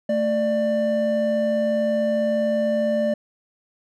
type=tone pair together; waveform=triangle; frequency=222.3 / 593 Hz; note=A3 / D5; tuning=+18 / +17 cents; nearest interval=octave + perfect fourth; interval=1699 cents; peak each=-22 / -18 dBFS; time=0.09-3.14 s; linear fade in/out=5 ms; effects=none